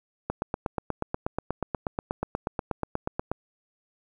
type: click train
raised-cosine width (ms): 1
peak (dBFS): -13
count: 26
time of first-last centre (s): 0.3-3.316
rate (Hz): 8.29
effects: 9-bit